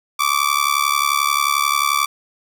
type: tone with amplitude modulation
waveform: sawtooth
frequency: 1159 Hz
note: D6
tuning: 23 cents flat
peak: -8 dBFS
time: 0.19-2.06 s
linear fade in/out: 10 ms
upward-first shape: sine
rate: 71.3 Hz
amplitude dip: 90%
effects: none